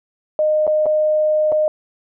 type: tone with dropouts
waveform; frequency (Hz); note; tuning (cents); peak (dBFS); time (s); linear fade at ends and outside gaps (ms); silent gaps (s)
sine; 614; D#5; -23; -13; 0.39-1.68; 1; 0.668-0.676 / 0.858-0.864 / 1.519-1.523
effects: none